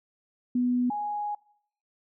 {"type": "tone pair in turn", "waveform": "sine", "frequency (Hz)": [246.9, 830.5], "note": ["B3", "G#5"], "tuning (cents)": [0, 0], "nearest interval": "octave + major sixth", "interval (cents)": 2100, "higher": "second", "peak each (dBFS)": [-22, -28], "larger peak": "first", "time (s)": [[0.55, 0.9], [0.9, 1.35]], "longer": "second", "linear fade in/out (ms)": 5, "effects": ["noise-tail reverb RT60 0.7 s tail -24 dB re dry"]}